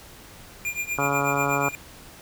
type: tone with tremolo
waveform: square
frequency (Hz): 2400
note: D7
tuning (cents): +37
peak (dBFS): -24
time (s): 0.65-1.75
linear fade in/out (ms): 0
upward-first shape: triangle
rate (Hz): 8.2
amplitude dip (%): 95
type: harmonic tone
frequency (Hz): 140.9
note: C#3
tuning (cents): +29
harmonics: 1 / 2 / 3 / 4 / 5 / 6 / 7 / 8 / 9 / 10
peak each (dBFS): -31 / -31 / -31 / -31 / -31 / -31 / -31 / -31 / -31 / -31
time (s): 0.98-1.69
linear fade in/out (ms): 2
effects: pink hiss -46 dBFS RMS until 2.21 s